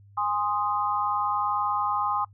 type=chord; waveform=sine; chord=Ab major; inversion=none; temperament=equal with one note detuned; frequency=824.4 / 1046.5 / 1244.5 Hz; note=Ab5 / C6 / Eb6; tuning=-13 / 0 / 0 cents; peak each=-28 dBFS; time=0.17-2.25 s; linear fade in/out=10 ms; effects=noise-tail reverb RT60 0.1 s tail -22 dB re dry + added 100 Hz sine -50 dBFS peak until 2.33 s